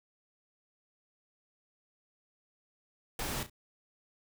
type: noise with echo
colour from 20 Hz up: pink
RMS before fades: -36 dBFS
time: 3.19-3.43 s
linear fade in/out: 2 ms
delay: 34 ms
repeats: 2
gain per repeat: -11 dB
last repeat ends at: 3.498 s
effects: none